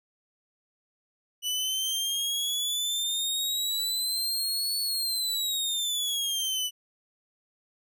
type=exponential two-way sweep; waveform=sawtooth; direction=up then down; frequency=2960 to 4436 to 2960 Hz; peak=-24 dBFS; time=1.42-6.71 s; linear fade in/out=50 ms; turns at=4.78 s; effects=none